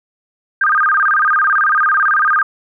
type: tone with vibrato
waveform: sine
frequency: 1396.9 Hz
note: F6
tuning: in tune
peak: -10 dBFS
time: 0.61-2.43 s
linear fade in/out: 5 ms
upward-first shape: square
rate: 18 Hz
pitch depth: 220 cents each way
effects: none